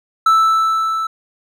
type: tone with level ramp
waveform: triangle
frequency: 1318.5 Hz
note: E6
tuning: in tune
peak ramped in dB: -6 to -16 dBFS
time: 0.26-1.07 s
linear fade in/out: 5 ms
effects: none